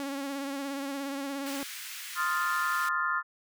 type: tone with vibrato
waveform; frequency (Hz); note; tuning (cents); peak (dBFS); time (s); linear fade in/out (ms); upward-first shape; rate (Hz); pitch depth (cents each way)
sawtooth; 277.2; C#4; 0; -29; 0-1.63; 0; sine; 17; 37
type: high-pass noise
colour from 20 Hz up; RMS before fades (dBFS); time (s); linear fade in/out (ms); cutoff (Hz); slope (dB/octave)
pink; -41; 1.46-2.89; 5; 1600; 24
type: chord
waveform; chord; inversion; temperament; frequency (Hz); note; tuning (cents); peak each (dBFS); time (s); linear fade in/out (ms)
sine; F dominant seventh; second; equal; 1046.5 / 1244.5 / 1396.9 / 1760; C6 / Eb6 / F6 / A6; 0 / 0 / 0 / 0; -33 / -32 / -30 / -34; 2.15-3.23; 50
effects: none